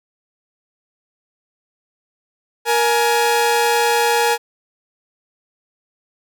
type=tone pair together; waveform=sawtooth; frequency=470 / 840.1 Hz; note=A#4 / G#5; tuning=+14 / +20 cents; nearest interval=minor seventh; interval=1006 cents; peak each=-13 dBFS; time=2.65-4.38 s; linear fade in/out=50 ms; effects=none